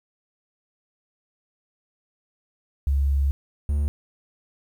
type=tone pair in turn; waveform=sine / triangle; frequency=69.4 / 72.59 Hz; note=C#2 / D2; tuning=+3 / -20 cents; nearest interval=minor second; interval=77 cents; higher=second; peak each=-18 dBFS; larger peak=neither; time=2.87-3.31 / 3.69-3.88 s; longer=first; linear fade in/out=0 ms; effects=9-bit